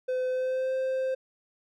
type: tone with pitch glide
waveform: triangle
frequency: 510 to 523.1 Hz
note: C5 to C5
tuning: -44 to -1 cents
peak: -24 dBFS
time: 0.08-1.15 s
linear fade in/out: 10 ms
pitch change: +43 cents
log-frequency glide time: 0.29-0.74 s
effects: none